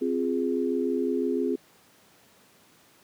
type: chord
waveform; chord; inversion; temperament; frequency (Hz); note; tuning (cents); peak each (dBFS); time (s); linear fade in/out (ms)
sine; F minor; second; equal; 261.6 / 349.2 / 415.3; C4 / F4 / Ab4; 0 / 0 / 0; -27 / -29 / -28; 0.01-1.56; 10
effects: pink hiss -58 dBFS RMS until 3.03 s + high-pass 150 Hz 12 dB/octave

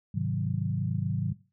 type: chord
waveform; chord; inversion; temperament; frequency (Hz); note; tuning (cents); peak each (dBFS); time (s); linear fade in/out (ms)
sine; Ab dominant seventh; none; equal; 103.83 / 130.81 / 155.56 / 185; Ab2 / C3 / Eb3 / Gb3; 0 / 0 / 0 / 0; -32; 0.14-1.33; 10
effects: noise-tail reverb RT60 0.3 s tail -17 dB re dry

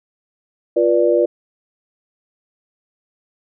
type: chord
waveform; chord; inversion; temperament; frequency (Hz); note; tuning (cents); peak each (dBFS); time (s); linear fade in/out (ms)
sine; B diminished; second; equal with one note detuned; 349.2 / 485.1 / 587.3; F4 / B4 / D5; 0 / -31 / 0; -16; 0.76-1.26; 10
effects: none

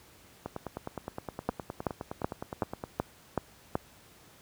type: two click trains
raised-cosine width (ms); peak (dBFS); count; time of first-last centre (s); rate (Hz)
1; -21 / -13; 24 / 7; 0.46-2.838 / 1.49-3.754; 9.67 / 2.65
effects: pink hiss -57 dBFS RMS until 4.41 s + high-pass 60 Hz 12 dB/octave

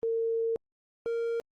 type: tone pair in turn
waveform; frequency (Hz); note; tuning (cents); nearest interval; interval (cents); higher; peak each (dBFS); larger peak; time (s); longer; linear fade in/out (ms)
sine / triangle; 455.6 / 463.8; A#4 / A#4; -40 / -9; unison; 31; second; -26; neither; 0.03-0.56 / 1.06-1.4; first; 0
effects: Opus 32 kbps

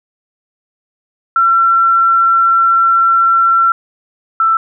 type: tone pair in turn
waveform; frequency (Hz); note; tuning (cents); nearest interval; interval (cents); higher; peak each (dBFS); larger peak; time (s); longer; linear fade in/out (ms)
sine; 1354 / 1330.7; E6 / E6; +46 / +16; unison; 30; first; -7 / -8; first; 1.36-3.72 / 4.4-4.57; first; 2
effects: none

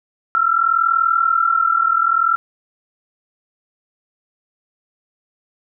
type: tone pair together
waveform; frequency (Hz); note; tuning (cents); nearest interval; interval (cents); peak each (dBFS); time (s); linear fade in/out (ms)
sine; 1331.4 / 1372; E6 / F6; +17 / -31; minor second; 52; -16; 0.35-2.36; 0
effects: none

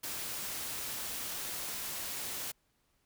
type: noise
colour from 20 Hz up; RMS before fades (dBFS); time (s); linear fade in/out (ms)
white; -39; 0.03-2.52; 10
effects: pink hiss -75 dBFS RMS until 3.05 s

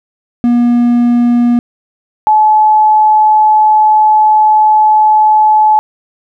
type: tone pair in turn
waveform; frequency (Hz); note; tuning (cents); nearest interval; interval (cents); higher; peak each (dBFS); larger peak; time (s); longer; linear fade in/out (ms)
triangle / sine; 240 / 858.5; B3 / A5; -49 / -43; octave + minor seventh; 2206; second; -4; neither; 0.44-1.59 / 2.27-5.79; second; 0
effects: none

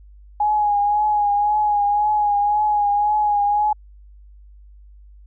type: tone with vibrato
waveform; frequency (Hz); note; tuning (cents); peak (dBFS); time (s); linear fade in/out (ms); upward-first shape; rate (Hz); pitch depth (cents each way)
sine; 830.6; G#5; 0; -15; 0.4-3.73; 5; triangle; 1.9; 39
effects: added 50 Hz sine -42 dBFS peak until 5.26 s

